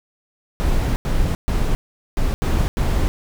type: noise bursts at uneven times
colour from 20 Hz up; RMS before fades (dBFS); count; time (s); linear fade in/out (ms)
brown; -18; 6; 0.6-0.96 / 1.05-1.35 / 1.48-1.75 / 2.17-2.34 / 2.42-2.68 / 2.77-3.08; 0
effects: none